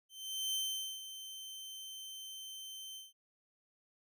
sawtooth tone with ADSR envelope, 3098 Hz, G7, 21 cents flat, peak -30 dBFS, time 0.09-3.13 s, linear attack 450 ms, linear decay 460 ms, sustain -12 dB, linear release 170 ms, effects none

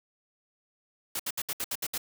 white noise bursts, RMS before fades -32 dBFS, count 8, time 1.15-1.979 s, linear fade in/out 5 ms, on 45 ms, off 67 ms, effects none

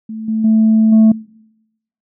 sine tone with level steps, 220 Hz, A3, in tune, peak -23 / -14 / -7 / -3 dBFS, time 0.09-1.12 s, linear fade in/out 5 ms, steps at 0.28 / 0.44 / 0.92 s, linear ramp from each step 5 ms, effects noise-tail reverb RT60 0.9 s tail -26 dB re dry + tanh soft clip ceiling -4 dBFS

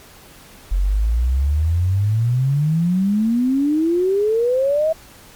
sine exponential sweep, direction up, 43.65 to 651 Hz, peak -14 dBFS, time 0.71-4.93 s, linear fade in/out 10 ms, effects pink hiss -44 dBFS RMS until 5.35 s + MP3 96 kbps

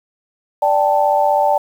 sine chord, D suspended fourth, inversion none, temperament equal, 587.3 / 784 / 880 Hz, D5 / G5 / A5, 0 / 0 / 0 cents, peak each -16 dBFS, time 0.62-1.58 s, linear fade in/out 5 ms, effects 7-bit

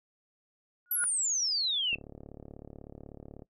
sine tone with exponential growth, 1442 Hz, F#6, 45 cents flat, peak -27 dBFS, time 0.86-1.04 s, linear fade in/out 0 ms, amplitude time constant 38 ms
sine exponential sweep, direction down, 11980 to 2637 Hz, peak -27 dBFS, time 0.91-1.95 s, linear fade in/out 2 ms
click train, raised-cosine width 2 ms, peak -32 dBFS, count 55, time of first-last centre 1.93-3.422 s, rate 36.2 Hz
effects noise-tail reverb RT60 0.1 s tail -18 dB re dry

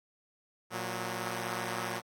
5% pulse tone pair together, 117.1 / 183.48 Hz, A#2 / F#3, +8 / -14 cents, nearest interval minor sixth, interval 778 cents, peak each -26 dBFS, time 0.7-2.02 s, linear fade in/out 50 ms, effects AAC 48 kbps

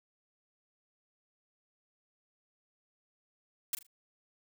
blue noise with echo, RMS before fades -32 dBFS, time 3.73-3.75 s, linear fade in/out 2 ms, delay 39 ms, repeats 3, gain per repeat -11 dB, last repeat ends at 3.867 s, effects none

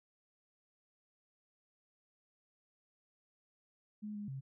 sine tone with pitch steps, 210.7 / 206.4 / 134.6 Hz, G#3 / G#3 / C3, +25 / -10 / +49 cents, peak -40 dBFS, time 4.02-4.41 s, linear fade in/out 20 ms, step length 130 ms, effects none

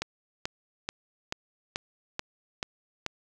click train, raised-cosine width 0.2 ms, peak -13 dBFS, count 8, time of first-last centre 0.02-3.063 s, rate 2.3 Hz, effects none

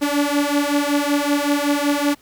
sawtooth beating tone pair, 286 / 291.3 Hz, D4 / D4, -46 / -14 cents, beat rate 5.3 Hz, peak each -16 dBFS, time 0.01-2.15 s, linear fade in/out 20 ms, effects pink hiss -53 dBFS RMS until 2.21 s

